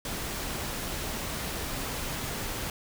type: noise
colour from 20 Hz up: pink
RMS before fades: -34 dBFS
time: 0.05-2.7 s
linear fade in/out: 2 ms
effects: none